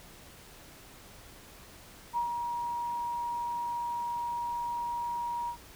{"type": "tone with ADSR envelope", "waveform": "sine", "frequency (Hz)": 951, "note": "A#5", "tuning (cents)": 34, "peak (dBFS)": -26, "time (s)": [2.13, 5.57], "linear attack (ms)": 41, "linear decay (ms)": 100, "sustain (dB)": -5, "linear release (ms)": 86, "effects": ["pink hiss -52 dBFS RMS until 5.75 s"]}